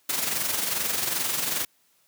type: noise with amplitude modulation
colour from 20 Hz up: white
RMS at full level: -25 dBFS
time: 0.09-1.65 s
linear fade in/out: 5 ms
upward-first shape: sine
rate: 22.5 Hz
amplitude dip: 50%
effects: white hiss -65 dBFS RMS until 2.07 s + high-pass 100 Hz 12 dB/octave